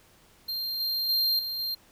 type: tone with level steps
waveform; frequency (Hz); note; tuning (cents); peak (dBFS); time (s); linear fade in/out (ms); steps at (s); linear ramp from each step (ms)
square; 4186; C8; 0; -30 / -27 / -23 / -31 / -29; 0.48-1.75; 10; 0.8 / 1.09 / 1.39 / 1.59; 2
effects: pink hiss -59 dBFS RMS until 1.91 s